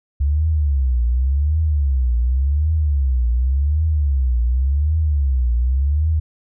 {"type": "tone with vibrato", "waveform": "sine", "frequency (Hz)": 68.5, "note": "C#2", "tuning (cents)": -20, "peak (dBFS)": -14, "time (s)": [0.2, 6.2], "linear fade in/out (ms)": 10, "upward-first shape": "triangle", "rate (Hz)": 0.89, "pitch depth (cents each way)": 280, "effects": []}